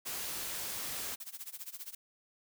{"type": "noise", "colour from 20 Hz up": "white", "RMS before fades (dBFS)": -39, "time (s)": [0.05, 1.16], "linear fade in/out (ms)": 20}
{"type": "noise with tremolo", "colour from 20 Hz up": "blue", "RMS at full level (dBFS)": -42, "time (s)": [1.2, 1.95], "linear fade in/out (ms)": 5, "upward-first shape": "sine", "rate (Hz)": 15, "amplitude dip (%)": 90}
{"effects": []}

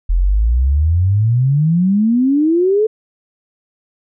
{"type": "exponential sweep", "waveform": "sine", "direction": "up", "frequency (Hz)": [40.83, 444.7], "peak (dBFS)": -10, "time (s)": [0.09, 2.87], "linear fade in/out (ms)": 10, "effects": []}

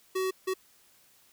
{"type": "tone bursts at uneven times", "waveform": "square", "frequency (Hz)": 376.3, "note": "F#4", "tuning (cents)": 29, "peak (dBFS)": -28, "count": 2, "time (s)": [[0.15, 0.31], [0.47, 0.54]], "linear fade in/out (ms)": 10, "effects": ["white hiss -62 dBFS RMS until 1.32 s"]}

